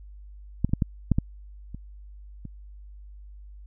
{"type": "clicks", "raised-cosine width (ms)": 5, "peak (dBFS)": [-9, -27, -9, -10, -7, -9, -25, -24], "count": 8, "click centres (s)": [0.646, 0.693, 0.735, 0.822, 1.117, 1.185, 1.746, 2.453], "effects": ["added 50 Hz sine -42 dBFS peak until 3.66 s"]}